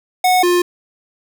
square tone pair in turn, 734 / 353.7 Hz, F#5 / F4, -14 / +22 cents, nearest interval octave + minor second, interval 1264 cents, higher first, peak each -11 / -12 dBFS, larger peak first, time 0.24-0.43 / 0.43-0.62 s, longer neither, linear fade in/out 5 ms, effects none

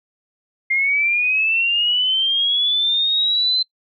sine linear sweep, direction up, 2106 to 4088 Hz, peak -15 dBFS, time 0.7-3.63 s, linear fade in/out 10 ms, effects noise-tail reverb RT60 0.1 s tail -26 dB re dry

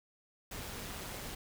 pink noise with amplitude modulation, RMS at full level -41 dBFS, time 0.51-1.35 s, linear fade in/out 5 ms, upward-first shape sine, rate 196 Hz, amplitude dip 50%, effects none

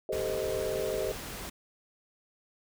sine chord, A half-diminished seventh, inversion third, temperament equal with one note detuned, 392 / 440 / 516.3 / 622.3 Hz, G4 / A4 / C5 / Eb5, 0 / 0 / -23 / 0 cents, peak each -35 dBFS, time 0.09-1.12 s, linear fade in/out 2 ms
pink noise, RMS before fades -40 dBFS, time 0.12-1.5 s, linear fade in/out 10 ms
effects none

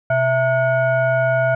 sine tone with frequency modulation, 659.3 Hz, E5, in tune, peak -14 dBFS, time 0.1-1.55 s, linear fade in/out 5 ms, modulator 786 Hz, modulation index 0.92, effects none

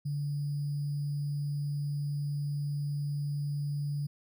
sine tone with sample-and-hold, 144.8 Hz, D3, 24 cents flat, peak -30 dBFS, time 0.05-4.07 s, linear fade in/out 10 ms, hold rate 4900 Hz, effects none

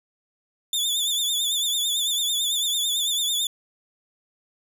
sawtooth tone with vibrato, 3520 Hz, A7, in tune, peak -19 dBFS, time 0.73-3.47 s, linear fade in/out 2 ms, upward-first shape triangle, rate 9 Hz, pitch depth 89 cents each way, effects none

